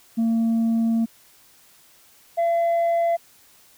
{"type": "tone pair in turn", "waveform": "sine", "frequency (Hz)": [227.7, 678.2], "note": ["A#3", "E5"], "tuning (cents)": [-40, 49], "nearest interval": "octave + perfect fifth", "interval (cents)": 1889, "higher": "second", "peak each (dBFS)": [-15, -15], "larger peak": "neither", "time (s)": [[0.17, 1.06], [2.37, 3.17]], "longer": "first", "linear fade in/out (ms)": 20, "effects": ["tanh soft clip ceiling -17 dBFS", "white hiss -54 dBFS RMS until 3.77 s"]}